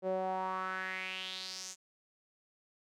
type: tone with band-pass filter sweep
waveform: sawtooth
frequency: 187.3 Hz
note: F#3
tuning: 21 cents sharp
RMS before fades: -38 dBFS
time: 0.02-1.76 s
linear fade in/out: 50 ms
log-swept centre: 490 to 7000 Hz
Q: 4.1
effects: none